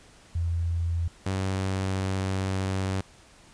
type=tone pair in turn; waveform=sine / sawtooth; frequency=84.5 / 95.39 Hz; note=E2 / G2; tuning=+43 / -47 cents; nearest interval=major second; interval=210 cents; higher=second; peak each=-24 / -22 dBFS; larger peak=second; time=0.35-1.08 / 1.26-3.01 s; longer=second; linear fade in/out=5 ms; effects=pink hiss -54 dBFS RMS until 3.53 s + resampled to 22050 Hz